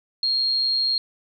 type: tone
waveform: sine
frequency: 4244 Hz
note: C8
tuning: 24 cents sharp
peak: -19 dBFS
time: 0.23-0.98 s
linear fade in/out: 2 ms
effects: none